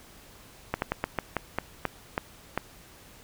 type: slowing click train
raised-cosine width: 0.5 ms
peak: -11 dBFS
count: 10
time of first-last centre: 0.74-2.576 s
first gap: 81 ms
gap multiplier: 1.22
effects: pink hiss -52 dBFS RMS until 3.23 s